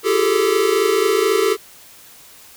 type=tone cluster; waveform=square; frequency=340.9 / 389.1 / 419.2 / 443.4 Hz; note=F4 / G4 / G#4 / A4; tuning=-42 / -13 / +16 / +13 cents; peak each=-26 / -19 / -22 / -19 dBFS; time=0.03-1.57 s; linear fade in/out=50 ms; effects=white hiss -44 dBFS RMS until 2.56 s